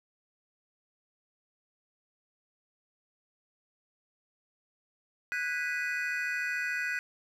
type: chord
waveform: triangle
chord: G# minor seventh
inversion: third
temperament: equal with one note detuned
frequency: 1480 / 1633.6 / 1975.5 / 2489 Hz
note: F#6 / G#6 / B6 / D#7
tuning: 0 / -29 / 0 / 0 cents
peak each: -32 / -36 / -34 / -36 dBFS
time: 5.32-6.99 s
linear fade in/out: 0 ms
effects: none